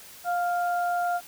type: tone pair together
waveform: sine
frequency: 704.5 / 1396.9 Hz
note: F5 / F6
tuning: +15 / 0 cents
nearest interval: octave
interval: 1185 cents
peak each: -24 / -32 dBFS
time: 0.24-1.21 s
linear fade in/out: 50 ms
effects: white hiss -47 dBFS RMS until 1.27 s